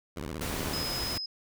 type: tone with vibrato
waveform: 10% pulse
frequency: 75.5 Hz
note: D2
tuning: 48 cents sharp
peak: -27 dBFS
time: 0.16-0.84 s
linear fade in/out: 10 ms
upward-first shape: sine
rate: 16 Hz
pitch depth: 300 cents each way
type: noise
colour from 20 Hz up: pink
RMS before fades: -35 dBFS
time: 0.41-1.18 s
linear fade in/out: 5 ms
type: tone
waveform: sine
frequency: 5080 Hz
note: D#8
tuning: 35 cents sharp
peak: -33 dBFS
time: 0.73-1.26 s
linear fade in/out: 5 ms
effects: none